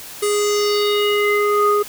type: tone with low-pass filter sweep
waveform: square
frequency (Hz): 413.7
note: G#4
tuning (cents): -7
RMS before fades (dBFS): -17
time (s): 0.22-1.83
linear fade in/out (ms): 10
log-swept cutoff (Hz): 9900 to 1000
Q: 3.9
effects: white hiss -35 dBFS RMS until 1.88 s